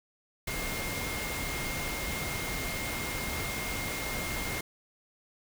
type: tone in noise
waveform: sine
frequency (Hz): 2128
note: C7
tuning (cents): +29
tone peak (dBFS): -38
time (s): 0.47-4.61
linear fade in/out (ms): 5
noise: pink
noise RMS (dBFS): -35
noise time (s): 0.47-4.61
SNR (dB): -6
effects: none